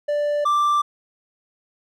triangle tone pair in turn, 587.3 / 1176.8 Hz, D5 / D6, 0 / +3 cents, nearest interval octave, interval 1203 cents, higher second, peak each -17 / -14 dBFS, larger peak second, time 0.08-0.45 / 0.45-0.82 s, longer neither, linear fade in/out 10 ms, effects none

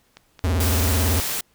click train, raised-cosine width 0.2 ms, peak -23 dBFS, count 4, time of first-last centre 0.17-0.837 s, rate 4.5 Hz
square tone with vibrato, 83 Hz, E2, 12 cents sharp, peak -19 dBFS, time 0.44-1.2 s, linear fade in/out 0 ms, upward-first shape sine, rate 18 Hz, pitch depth 240 cents each way
white noise, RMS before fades -26 dBFS, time 0.6-1.41 s, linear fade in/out 5 ms
effects pink hiss -62 dBFS RMS until 1.54 s

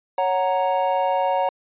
triangle chord, F# major, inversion second, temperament equal, 554.4 / 740 / 932.3 Hz, C#5 / F#5 / A#5, 0 / 0 / 0 cents, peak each -21 dBFS, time 0.18-1.49 s, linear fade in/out 2 ms, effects resampled to 8000 Hz

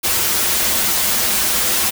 white noise with comb filter, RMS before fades -17 dBFS, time 0.03-1.91 s, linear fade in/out 20 ms, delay 7 ms, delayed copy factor -0.65, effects none

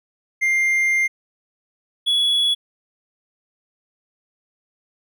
triangle tone pair in turn, 2100 / 3382 Hz, C7 / G#7, +6 / +31 cents, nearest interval minor sixth, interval 825 cents, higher second, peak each -14 dBFS, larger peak neither, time 0.41-1.08 / 2.06-2.55 s, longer first, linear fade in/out 20 ms, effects none

